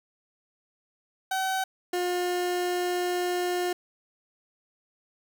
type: tone pair in turn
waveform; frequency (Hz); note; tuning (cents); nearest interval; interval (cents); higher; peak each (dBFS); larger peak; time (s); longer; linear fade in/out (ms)
30% pulse; 761 / 357; F#5 / F4; +48 / +38; octave + minor second; 1310; first; -23; neither; 1.31-1.64 / 1.93-3.73; second; 5
effects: none